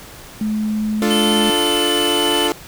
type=tone; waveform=sine; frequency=214.4 Hz; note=A3; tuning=45 cents flat; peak=-17 dBFS; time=0.41-1.5 s; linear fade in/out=2 ms
type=chord; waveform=sawtooth; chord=D minor; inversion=none; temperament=equal; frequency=293.7 / 349.2 / 440 Hz; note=D4 / F4 / A4; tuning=0 / 0 / 0 cents; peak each=-18 / -17 / -17 dBFS; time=1.02-2.52 s; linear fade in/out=0 ms
type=tone with pitch glide; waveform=square; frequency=3063 to 3005 Hz; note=G7 to F#7; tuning=-41 to +26 cents; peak=-19 dBFS; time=1.1-2.48 s; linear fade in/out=10 ms; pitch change=-33 cents; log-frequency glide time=1.38-1.93 s
effects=pink hiss -38 dBFS RMS until 2.67 s